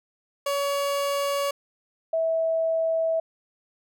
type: tone pair in turn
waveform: 30% pulse / sine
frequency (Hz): 564 / 651.5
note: C#5 / E5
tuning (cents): +30 / -20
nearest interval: major second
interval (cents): 250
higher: second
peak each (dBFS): -21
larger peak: neither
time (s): 0.46-1.51 / 2.13-3.2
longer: second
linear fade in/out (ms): 5
effects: none